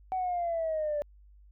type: exponential sweep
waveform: sine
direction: down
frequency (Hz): 757 to 581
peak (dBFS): -27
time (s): 0.12-1.02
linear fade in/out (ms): 0
effects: tanh soft clip ceiling -24 dBFS + added 50 Hz sine -53 dBFS peak until 1.51 s